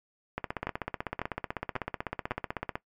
two click trains, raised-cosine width 0.5 ms, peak -16 / -15 dBFS, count 39 / 4, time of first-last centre 0.38-2.755 / 0.67-2.309 s, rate 16 / 1.83 Hz, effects noise-tail reverb RT60 0.1 s tail -18 dB re dry + MP3 96 kbps

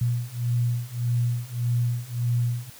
sine beating tone pair, 119.3 / 121 Hz, A#2 / B2, +41 / -35 cents, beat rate 1.7 Hz, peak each -26 / -25 dBFS, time 0.01-2.7 s, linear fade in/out 5 ms, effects white hiss -47 dBFS RMS until 2.79 s

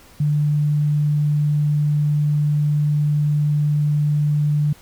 sine tone, 148.3 Hz, D3, 17 cents sharp, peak -15 dBFS, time 0.2-4.73 s, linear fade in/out 5 ms, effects pink hiss -48 dBFS RMS until 4.81 s

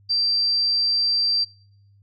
sine tone, 4699 Hz, D8, in tune, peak -18 dBFS, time 0.09-1.45 s, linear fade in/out 20 ms, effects noise-tail reverb RT60 0.7 s tail -26 dB re dry + added 100 Hz sine -52 dBFS peak until 2.02 s

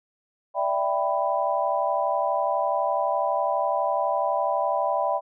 sine chord, E minor seventh, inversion third, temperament equal with one note detuned, 587.3 / 659.3 / 784 / 991.2 Hz, D5 / E5 / G5 / B5, 0 / 0 / 0 / +6 cents, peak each -27 dBFS, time 0.54-5.21 s, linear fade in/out 50 ms, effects none

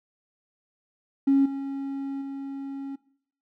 triangle tone with level steps, 274.5 Hz, C#4, 17 cents flat, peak -13 / -27 / -30 dBFS, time 1.27-2.96 s, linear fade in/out 10 ms, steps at 1.45 / 2.21 s, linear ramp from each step 10 ms, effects noise-tail reverb RT60 0.6 s tail -20 dB re dry + tanh soft clip ceiling -14 dBFS

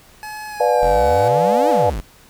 25% pulse tone with pitch glide, 852 to 754.7 Hz, G#5 to F#5, +44 to +34 cents, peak -25 dBFS, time 0.23-1.28 s, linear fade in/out 0 ms, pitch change -210 cents, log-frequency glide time 0.48-1.05 s
sine chord, B diminished seventh, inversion none, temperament just, 493.9 / 592.7 / 711.2 / 853.4 Hz, B4 / D5 / F5 / Ab5, 0 / +16 / +31 / +47 cents, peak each -17 / -18 / -19 / -19 dBFS, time 0.6-1.9 s, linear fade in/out 5 ms
45% pulse exponential two-way sweep, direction up then down, 38.89 to 329.6 to 38.89 Hz, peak -22 dBFS, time 0.82-2.01 s, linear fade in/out 10 ms, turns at 1.7 s
effects pink hiss -48 dBFS RMS until 2.29 s

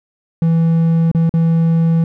triangle tone with dropouts, 164.81 Hz, E3, in tune, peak -8 dBFS, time 0.42-2.04 s, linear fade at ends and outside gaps 2 ms, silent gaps 1.115-1.148 / 1.294-1.339 s, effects none

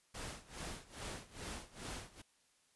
pink noise with tremolo, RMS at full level -44 dBFS, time 0.14-2.22 s, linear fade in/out 10 ms, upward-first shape sine, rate 2.4 Hz, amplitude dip 90%, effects white hiss -73 dBFS RMS until 2.75 s + resampled to 24000 Hz

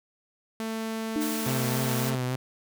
sawtooth tone, 222.6 Hz, A3, 20 cents sharp, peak -26 dBFS, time 0.6-2.15 s, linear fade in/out 0 ms
sine tone with exponential decay, 302.3 Hz, D#4, 50 cents flat, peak -24 dBFS, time 1.16-1.99 s, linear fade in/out 0 ms, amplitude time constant 180 ms
white high-pass noise, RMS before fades -35 dBFS, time 1.2-2.11 s, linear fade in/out 20 ms, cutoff 790 Hz, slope 12 dB/octave
sawtooth tone with vibrato, 128.3 Hz, C3, 34 cents flat, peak -23 dBFS, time 1.46-2.36 s, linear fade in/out 5 ms, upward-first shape sine, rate 3.5 Hz, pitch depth 38 cents each way
effects none

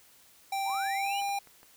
square tone with pitch glide, 784 to 800 Hz, G5 to G5, 0 to +35 cents, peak -30 dBFS, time 0.52-1.39 s, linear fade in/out 5 ms, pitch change +35 cents, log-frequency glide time 0.96-1.16 s
sine linear sweep, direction up, 818 to 3047 Hz, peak -36 dBFS, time 0.65-1.21 s, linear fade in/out 10 ms
clicks, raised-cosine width 0.5 ms, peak -39 dBFS, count 8, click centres 0.699 / 0.747 / 0.866 / 1.063 / 1.218 / 1.291 / 1.473 / 1.631 s
effects white hiss -59 dBFS RMS until 1.76 s

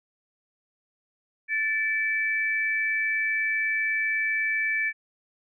sine tone pair together, 1760 / 2308 Hz, A6 / D7, 0 / -31 cents, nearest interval perfect fourth, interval 469 cents, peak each -26 dBFS, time 1.48-4.93 s, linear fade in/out 50 ms, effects none

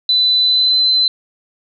sine tone with pitch glide, 4000 to 4053 Hz, B7 to B7, +21 to +44 cents, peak -10 dBFS, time 0.09-1.08 s, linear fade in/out 2 ms, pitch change +23 cents, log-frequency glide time 0.42-0.79 s, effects none

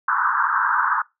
white band-pass noise, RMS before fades -20 dBFS, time 0.08-1.02 s, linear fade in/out 5 ms, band 900 to 1600 Hz, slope 96 dB/octave, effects noise-tail reverb RT60 0.2 s tail -22 dB re dry

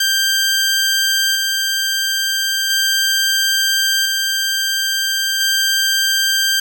15% pulse tone with tremolo, 1579 Hz, G6, 12 cents sharp, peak -7 dBFS, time 0-6.6 s, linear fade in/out 5 ms, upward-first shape square, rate 0.37 Hz, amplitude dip 25%, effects none

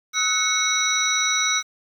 sine tone cluster, 1284 / 1489 / 2199 / 3853 / 5860 Hz, E6 / F#6 / C#7 / B7 / F#8, -46 / +11 / -14 / -44 / -18 cents, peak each -27 / -29 / -25 / -24 / -23 dBFS, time 0.13-1.63 s, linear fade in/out 50 ms, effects 8-bit

